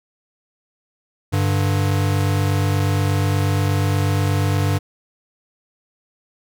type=tone pair together; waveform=square; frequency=98.45 / 146.83 Hz; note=G2 / D3; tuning=+8 / 0 cents; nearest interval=perfect fifth; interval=692 cents; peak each=-18 / -23 dBFS; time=1.32-4.79 s; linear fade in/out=20 ms; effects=none